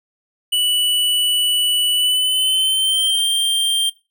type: tone with pitch glide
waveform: square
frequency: 2960 to 3172 Hz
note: F#7 to G7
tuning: 0 to +20 cents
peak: -15 dBFS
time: 0.52-3.9 s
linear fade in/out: 10 ms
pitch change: +120 cents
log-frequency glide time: 1.93-3.26 s
effects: noise-tail reverb RT60 0.3 s tail -20 dB re dry

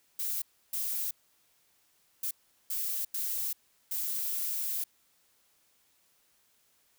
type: noise bursts at uneven times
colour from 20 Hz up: violet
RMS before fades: -33 dBFS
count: 6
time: 0.19-0.42 / 0.73-1.11 / 2.23-2.31 / 2.7-3.05 / 3.14-3.53 / 3.91-4.84 s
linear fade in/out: 5 ms
effects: white hiss -69 dBFS RMS until 6.98 s

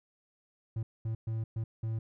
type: tone bursts at uneven times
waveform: triangle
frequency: 111.7 Hz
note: A2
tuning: 27 cents sharp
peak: -29 dBFS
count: 5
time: 0.76-0.83 / 1.05-1.15 / 1.27-1.44 / 1.56-1.64 / 1.83-1.99 s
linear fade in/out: 5 ms
effects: none

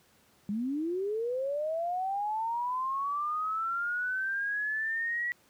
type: linear sweep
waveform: sine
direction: up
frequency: 196 to 1942 Hz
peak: -29 dBFS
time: 0.49-5.32 s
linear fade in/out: 0 ms
effects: pink hiss -64 dBFS RMS until 5.49 s + high-pass 100 Hz 12 dB/octave

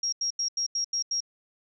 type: tone bursts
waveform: sine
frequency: 5600 Hz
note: F8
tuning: 4 cents sharp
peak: -25 dBFS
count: 7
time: 0.03-1.205 s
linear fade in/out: 5 ms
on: 95 ms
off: 85 ms
effects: none

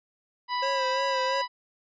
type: harmonic tone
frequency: 987.8 Hz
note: B5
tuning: in tune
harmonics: 1 / 2 / 3 / 4 / 5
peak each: -27 / -35 / -39 / -40 / -38 dBFS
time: 0.48-1.48 s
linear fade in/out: 50 ms
type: tone with vibrato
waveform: square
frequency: 535 Hz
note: C5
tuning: 38 cents sharp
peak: -29 dBFS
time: 0.62-1.42 s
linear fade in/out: 10 ms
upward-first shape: sine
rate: 2.9 Hz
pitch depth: 45 cents each way
effects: resampled to 16000 Hz

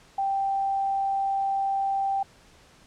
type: tone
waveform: sine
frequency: 784 Hz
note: G5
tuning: in tune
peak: -23 dBFS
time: 0.18-2.23 s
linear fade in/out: 5 ms
effects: pink hiss -55 dBFS RMS until 2.86 s + low-pass 8000 Hz 12 dB/octave

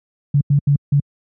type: tone bursts at uneven times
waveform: sine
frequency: 142.6 Hz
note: C#3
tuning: 49 cents sharp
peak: -10 dBFS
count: 4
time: 0.34-0.41 / 0.5-0.59 / 0.67-0.76 / 0.92-1 s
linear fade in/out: 5 ms
effects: high-pass 80 Hz 12 dB/octave

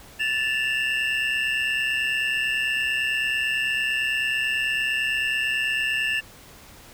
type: tone cluster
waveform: triangle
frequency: 1751 / 2681 / 2810 Hz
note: A6 / E7 / F7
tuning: -9 / +29 / +10 cents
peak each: -24 / -25 / -26 dBFS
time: 0.19-6.21 s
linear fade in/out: 20 ms
effects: pink hiss -47 dBFS RMS until 6.93 s

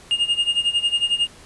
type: tone with tremolo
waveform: triangle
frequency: 2836 Hz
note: F7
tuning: 26 cents sharp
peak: -13 dBFS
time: 0.11-1.27 s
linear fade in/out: 0 ms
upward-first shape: sine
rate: 11 Hz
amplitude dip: 85%
effects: pink hiss -46 dBFS RMS until 1.45 s + resampled to 24000 Hz

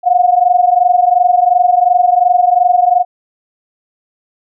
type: tone pair together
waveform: sine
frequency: 707 / 729.8 Hz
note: F5 / F#5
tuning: +21 / -24 cents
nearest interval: minor second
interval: 55 cents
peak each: -10 dBFS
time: 0.03-3.05 s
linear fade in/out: 50 ms
effects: none

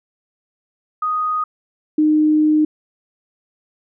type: tone pair in turn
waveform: sine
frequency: 1244.5 / 306.3 Hz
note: D#6 / D#4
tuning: 0 / -27 cents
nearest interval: 2 octaves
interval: 2427 cents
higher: first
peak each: -17 / -11 dBFS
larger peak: second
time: 1.02-1.44 / 1.98-2.65 s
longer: second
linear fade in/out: 5 ms
effects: none

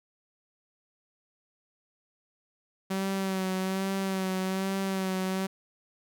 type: tone with vibrato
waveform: sawtooth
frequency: 190.6 Hz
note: G3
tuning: 48 cents flat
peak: -24 dBFS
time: 2.9-5.47 s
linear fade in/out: 10 ms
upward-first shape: sine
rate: 1.2 Hz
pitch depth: 31 cents each way
effects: none

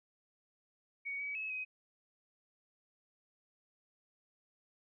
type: tone with pitch steps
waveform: sine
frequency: 2239 / 2275 / 2581 / 2521 Hz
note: C#7 / C#7 / E7 / D#7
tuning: +17 / +44 / -37 / +22 cents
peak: -37 dBFS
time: 1.05-1.65 s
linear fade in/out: 20 ms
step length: 150 ms
effects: none

